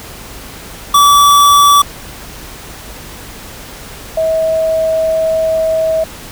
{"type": "tone pair in turn", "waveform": ["square", "sine"], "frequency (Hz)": [1152, 642.8], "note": ["D6", "E5"], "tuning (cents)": [-34, -44], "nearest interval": "minor seventh", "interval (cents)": 1010, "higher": "first", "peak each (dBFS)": [-5, -10], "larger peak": "first", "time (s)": [[0.94, 1.82], [4.17, 6.04]], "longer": "second", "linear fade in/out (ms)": 5, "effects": ["added 50 Hz sine -39 dBFS peak until 6.31 s", "pink hiss -31 dBFS RMS until 6.31 s"]}